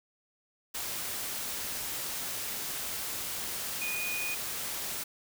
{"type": "tone in noise", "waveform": "sine", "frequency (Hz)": 2468, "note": "D#7", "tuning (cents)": -15, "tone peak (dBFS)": -33, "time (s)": [3.81, 4.35], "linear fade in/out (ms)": 10, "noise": "white", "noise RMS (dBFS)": -36, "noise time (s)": [0.74, 5.04], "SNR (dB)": 0, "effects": []}